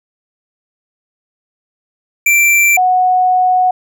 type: tone pair in turn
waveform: square / sine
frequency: 2349 / 735.8 Hz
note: D7 / F#5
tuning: 0 / -10 cents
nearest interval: octave + minor sixth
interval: 2010 cents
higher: first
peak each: -8 dBFS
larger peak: neither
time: 2.26-2.77 / 2.77-3.71 s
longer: second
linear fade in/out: 5 ms
effects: none